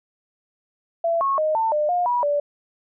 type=tone with pitch steps; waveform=sine; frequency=671 / 1095 / 620 / 895 / 600 / 711 / 971 / 581 Hz; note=E5 / C#6 / D#5 / A5 / D5 / F5 / B5 / D5; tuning=+31 / -22 / -6 / +29 / +37 / +31 / -30 / -19 cents; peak=-18 dBFS; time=1.04-2.4 s; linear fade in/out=5 ms; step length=170 ms; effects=none